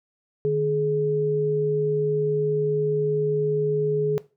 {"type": "tone pair together", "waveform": "sine", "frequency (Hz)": [151.28, 421.5], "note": ["D#3", "G#4"], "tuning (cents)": [-48, 26], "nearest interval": "octave + tritone", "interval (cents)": 1774, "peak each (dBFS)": [-26, -20], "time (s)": [0.45, 4.18], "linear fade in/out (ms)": 0, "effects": ["noise-tail reverb RT60 0.3 s tail -18 dB re dry"]}